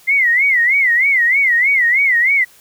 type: tone with vibrato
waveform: sine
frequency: 2047 Hz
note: C7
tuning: 38 cents flat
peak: -10 dBFS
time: 0.07-2.45 s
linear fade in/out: 20 ms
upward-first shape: sine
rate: 3.2 Hz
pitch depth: 170 cents each way
effects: white hiss -47 dBFS RMS until 2.6 s